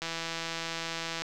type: click train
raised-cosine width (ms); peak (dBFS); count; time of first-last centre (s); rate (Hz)
0.2; -17; 199; 0.02-1.22; 165
effects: none